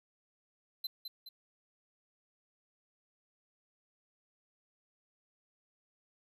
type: tone with echo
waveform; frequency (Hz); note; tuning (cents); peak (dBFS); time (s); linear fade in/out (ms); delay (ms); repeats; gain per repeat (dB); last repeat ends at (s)
square; 4058; B7; +46; -35; 0.84-0.87; 5; 210; 2; -6; 1.29
effects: none